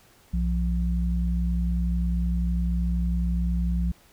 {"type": "tone pair together", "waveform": "sine", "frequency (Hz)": [61.74, 174.23], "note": ["B1", "F3"], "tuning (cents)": [0, -4], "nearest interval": "octave + tritone", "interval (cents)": 1796, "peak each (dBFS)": [-23, -27], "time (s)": [0.33, 3.92], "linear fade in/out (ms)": 10, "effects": ["pink hiss -57 dBFS RMS until 4.12 s"]}